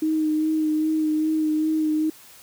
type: tone with vibrato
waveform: sine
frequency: 311.1 Hz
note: D#4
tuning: in tune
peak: -19 dBFS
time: 0.02-2.1 s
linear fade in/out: 5 ms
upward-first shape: sine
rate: 2.5 Hz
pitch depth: 21 cents each way
effects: white hiss -48 dBFS RMS until 2.42 s